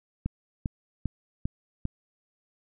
click train, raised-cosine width 5 ms, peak -16 dBFS, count 5, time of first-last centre 0.26-1.854 s, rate 2.51 Hz, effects none

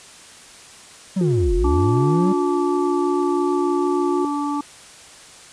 triangle linear two-way sweep, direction down then up, 198.5 to 38.64 to 198.5 Hz, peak -15 dBFS, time 1.16-2.33 s, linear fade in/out 10 ms, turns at 1.54 s
sine tone with vibrato, 356.3 Hz, F4, 35 cents sharp, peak -19 dBFS, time 1.21-4.25 s, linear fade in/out 2 ms, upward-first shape sine, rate 2.7 Hz, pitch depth 11 cents each way
harmonic tone, 290 Hz, D4, 22 cents flat, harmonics 1 / 3 / 4, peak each -22 / -27 / -28 dBFS, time 1.64-4.61 s, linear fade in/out 5 ms
effects white hiss -43 dBFS RMS until 5.52 s + resampled to 22050 Hz

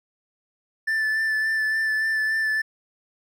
triangle tone with vibrato, 1760 Hz, A6, in tune, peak -19 dBFS, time 0.87-2.62 s, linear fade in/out 10 ms, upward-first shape sine, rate 3.5 Hz, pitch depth 18 cents each way, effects none

